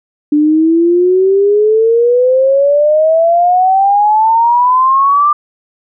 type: exponential sweep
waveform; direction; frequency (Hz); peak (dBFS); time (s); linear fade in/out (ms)
sine; up; 293.7 to 1196; -6; 0.32-5.33; 5
effects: none